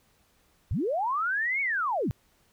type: linear two-way sweep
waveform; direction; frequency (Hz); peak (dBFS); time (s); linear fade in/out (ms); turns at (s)
sine; up then down; 61.8 to 2256 to 79.4; -25; 0.71-2.11; 0; 1.61
effects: pink hiss -66 dBFS RMS until 2.52 s